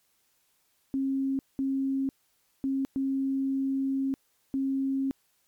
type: tone bursts at uneven times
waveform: sine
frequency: 270 Hz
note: C#4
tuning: 45 cents flat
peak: -25 dBFS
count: 5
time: 0.94-1.39 / 1.59-2.09 / 2.64-2.85 / 2.96-4.14 / 4.54-5.11 s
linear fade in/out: 0 ms
effects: white hiss -70 dBFS RMS until 5.47 s + MP3 96 kbps